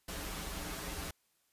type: noise with comb filter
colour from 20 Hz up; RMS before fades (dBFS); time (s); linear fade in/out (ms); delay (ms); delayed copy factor
pink; -41; 0.08-1.11; 5; 8.3; -0.95
effects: white hiss -75 dBFS RMS until 1.52 s + resampled to 32000 Hz